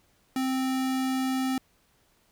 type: tone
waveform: square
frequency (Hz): 261.6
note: C4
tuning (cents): 0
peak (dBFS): -26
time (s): 0.36-1.58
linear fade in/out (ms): 2
effects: pink hiss -66 dBFS RMS until 2.31 s